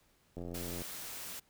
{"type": "click train", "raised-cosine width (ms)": 2, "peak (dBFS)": -30, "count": 40, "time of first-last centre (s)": [0.37, 0.819], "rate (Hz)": 86.9}
{"type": "noise", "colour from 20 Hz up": "white", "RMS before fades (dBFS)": -44, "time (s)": [0.54, 1.4], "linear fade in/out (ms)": 10}
{"effects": ["pink hiss -70 dBFS RMS until 1.49 s"]}